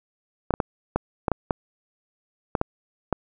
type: clicks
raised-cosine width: 1 ms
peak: -7 dBFS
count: 10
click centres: 0.507 / 0.539 / 0.602 / 0.96 / 1.282 / 1.317 / 1.508 / 2.552 / 2.614 / 3.127 s
effects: none